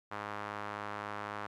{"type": "tone with band-pass filter", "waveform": "sawtooth", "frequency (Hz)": 103.83, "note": "G#2", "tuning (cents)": 0, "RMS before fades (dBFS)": -41, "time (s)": [0.11, 1.47], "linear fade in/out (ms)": 10, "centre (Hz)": 1200, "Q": 1.6, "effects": []}